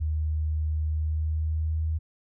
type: tone with pitch glide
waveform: sine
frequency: 77.4 to 79.21 Hz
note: D#2 to D#2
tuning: -9 to +32 cents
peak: -24 dBFS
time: 0-1.99 s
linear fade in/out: 20 ms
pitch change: +41 cents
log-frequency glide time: 0.87-1.88 s
effects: none